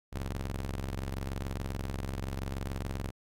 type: ring-modulated tone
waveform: sawtooth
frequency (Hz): 67.2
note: C2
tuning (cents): +47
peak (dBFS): -27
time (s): 0.12-3.11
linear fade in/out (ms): 20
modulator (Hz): 23.2
effects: AAC 64 kbps